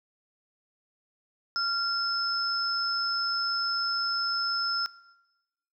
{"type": "tone pair together", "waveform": "sine", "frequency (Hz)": [1383, 5222], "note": ["F6", "E8"], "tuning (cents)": [-17, -17], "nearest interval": "octave + major seventh", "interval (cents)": 2300, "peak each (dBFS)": -28, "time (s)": [1.56, 4.86], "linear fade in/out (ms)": 0, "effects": ["noise-tail reverb RT60 1.0 s tail -20 dB re dry"]}